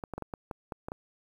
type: clicks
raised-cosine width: 1 ms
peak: -22 dBFS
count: 9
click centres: 0.038 / 0.137 / 0.18 / 0.223 / 0.338 / 0.512 / 0.722 / 0.885 / 0.919 s
effects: 9-bit